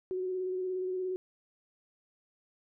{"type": "tone with vibrato", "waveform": "sine", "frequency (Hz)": 370, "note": "F#4", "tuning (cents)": 0, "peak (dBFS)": -31, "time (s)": [0.11, 1.16], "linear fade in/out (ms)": 0, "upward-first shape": "square", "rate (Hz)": 17, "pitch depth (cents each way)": 18, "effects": []}